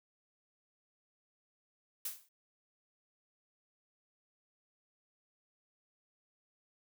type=noise with exponential decay; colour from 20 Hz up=blue; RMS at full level=-35 dBFS; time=2.05-2.29 s; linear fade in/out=5 ms; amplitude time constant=51 ms; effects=none